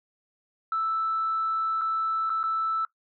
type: tone with dropouts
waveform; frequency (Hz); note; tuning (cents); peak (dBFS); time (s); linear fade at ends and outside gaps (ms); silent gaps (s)
sine; 1318.5; E6; 0; -23; 0.72-2.85; 2; 1.812-1.816 / 2.296-2.301 / 2.431-2.438
effects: noise-tail reverb RT60 0.1 s tail -19 dB re dry + tanh soft clip ceiling -19 dBFS